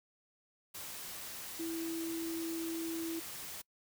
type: tone in noise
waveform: sine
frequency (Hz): 329.6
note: E4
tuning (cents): 0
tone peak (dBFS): -36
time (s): 1.59-3.2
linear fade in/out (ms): 10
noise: white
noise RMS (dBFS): -45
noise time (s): 0.74-3.62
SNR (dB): +6
effects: noise-tail reverb RT60 0.1 s tail -25 dB re dry